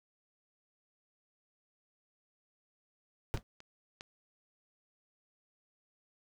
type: noise with exponential decay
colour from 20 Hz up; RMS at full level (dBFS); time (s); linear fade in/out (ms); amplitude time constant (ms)
brown; -29; 3.34-3.43; 0; 19
type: clicks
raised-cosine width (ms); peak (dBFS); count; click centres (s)
0.2; -25 / -34 / -27; 3; 3.374 / 3.604 / 4.009
effects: none

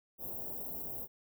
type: band-stop noise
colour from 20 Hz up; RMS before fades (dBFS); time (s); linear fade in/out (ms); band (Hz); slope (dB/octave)
white; -41; 0.18-1.08; 50; 700 to 15000; 24
effects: none

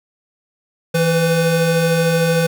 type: tone pair together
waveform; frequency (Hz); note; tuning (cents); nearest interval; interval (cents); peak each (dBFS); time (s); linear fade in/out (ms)
square; 163.27 / 503; E3 / B4; -16 / +32; octave + perfect fifth; 1948; -17; 0.94-2.47; 10
effects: none

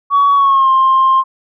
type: tone with pitch glide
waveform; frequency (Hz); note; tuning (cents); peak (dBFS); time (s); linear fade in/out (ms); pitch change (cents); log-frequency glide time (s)
sine; 1127 to 1057.6; C#6 to C6; +28 to +18; -6; 0.1-1.24; 50; -110; 0.35-0.7
effects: tanh soft clip ceiling -4 dBFS

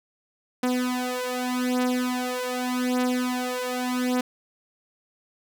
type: beating tone pair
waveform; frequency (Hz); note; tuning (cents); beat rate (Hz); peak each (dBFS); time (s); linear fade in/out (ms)
sawtooth; 250 / 250.84; B3 / B3; +21 / +27; 0.84; -23; 0.63-4.21; 5
effects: none

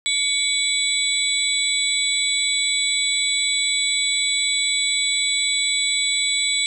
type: tone cluster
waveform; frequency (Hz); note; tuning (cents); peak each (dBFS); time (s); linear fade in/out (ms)
sine; 2248 / 3439 / 3939 / 7920; C#7 / A7 / B7 / B8; +24 / -40 / -5 / +4; -24; 0.06-6.66; 0
effects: none

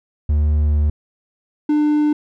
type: tone pair in turn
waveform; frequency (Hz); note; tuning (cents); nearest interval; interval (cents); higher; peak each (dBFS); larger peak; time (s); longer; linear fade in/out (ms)
triangle; 74.8 / 299.2; D2 / D4; +32 / +32; 2 octaves; 2400; second; -11; neither; 0.29-0.9 / 1.69-2.13; first; 5
effects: none

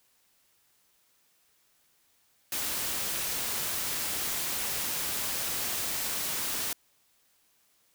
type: noise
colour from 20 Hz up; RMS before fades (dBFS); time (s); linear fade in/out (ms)
white; -32; 2.52-6.73; 2
effects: white hiss -68 dBFS RMS until 7.94 s

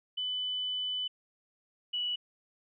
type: tone pair in turn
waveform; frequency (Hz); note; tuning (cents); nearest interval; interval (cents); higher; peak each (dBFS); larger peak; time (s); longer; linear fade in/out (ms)
sine; 3000 / 2947; F#7 / F#7; +23 / -8; unison; 31; first; -31 / -30; second; 0.17-1.08 / 1.93-2.16; first; 10
effects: none

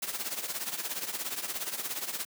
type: noise with tremolo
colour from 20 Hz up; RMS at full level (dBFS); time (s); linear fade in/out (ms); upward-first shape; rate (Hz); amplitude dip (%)
white; -32; 0.02-2.25; 5; triangle; 17; 80
effects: high-pass 200 Hz 12 dB/octave

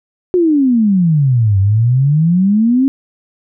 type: exponential two-way sweep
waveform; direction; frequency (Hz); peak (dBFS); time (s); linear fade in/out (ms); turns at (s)
sine; down then up; 370.3 to 95 to 275.4; -8; 0.34-2.88; 0; 1.59
effects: none

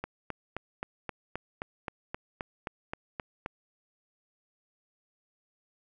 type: click train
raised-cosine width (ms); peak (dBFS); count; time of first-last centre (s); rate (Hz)
0.5; -19; 14; 0.04-3.461; 3.8
effects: none

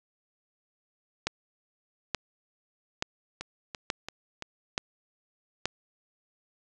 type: two click trains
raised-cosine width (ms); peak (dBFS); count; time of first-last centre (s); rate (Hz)
0.2; -19 / -10; 4 / 6; 3.41-4.424 / 1.27-5.656; 2.96 / 1.14
effects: resampled to 22050 Hz + 8-bit

